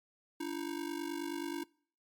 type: ring-modulated tone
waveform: square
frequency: 314.3 Hz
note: D#4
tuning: 18 cents sharp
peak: -34 dBFS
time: 0.4-1.64 s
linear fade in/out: 5 ms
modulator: 24.7 Hz
effects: noise-tail reverb RT60 0.5 s tail -24 dB re dry + MP3 96 kbps